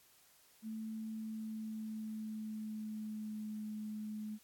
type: tone with pitch glide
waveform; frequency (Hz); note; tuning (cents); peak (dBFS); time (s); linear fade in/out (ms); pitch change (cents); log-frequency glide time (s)
sine; 220 to 213.7; A3 to G#3; 0 to +50; -40; 0.62-4.39; 50; -50; 1.08-3.61
effects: white hiss -66 dBFS RMS until 4.43 s + AAC 64 kbps